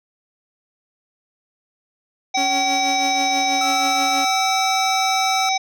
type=harmonic tone; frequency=764 Hz; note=G5; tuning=45 cents flat; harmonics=1 / 3 / 5 / 7 / 8; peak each=-19 / -24 / -26 / -27 / -28 dBFS; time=2.34-5.58 s; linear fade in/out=10 ms
type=tone with tremolo; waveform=sawtooth; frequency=277.2 Hz; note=C#4; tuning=in tune; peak=-20 dBFS; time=2.37-4.25 s; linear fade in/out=5 ms; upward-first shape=triangle; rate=6.2 Hz; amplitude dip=65%
type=tone; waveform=45% pulse; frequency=1318.5 Hz; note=E6; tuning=in tune; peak=-25 dBFS; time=3.61-5.49 s; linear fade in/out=2 ms
effects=none